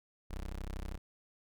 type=tone; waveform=25% pulse; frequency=32.57 Hz; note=C1; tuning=7 cents flat; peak=-35 dBFS; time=0.3-0.98 s; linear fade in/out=10 ms; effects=none